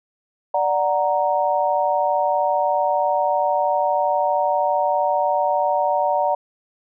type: chord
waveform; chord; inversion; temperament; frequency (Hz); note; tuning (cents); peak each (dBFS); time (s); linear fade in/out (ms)
sine; D augmented; none; equal; 587.3 / 740 / 932.3; D5 / F#5 / A#5; 0 / 0 / 0; -21; 0.54-6.35; 5
effects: none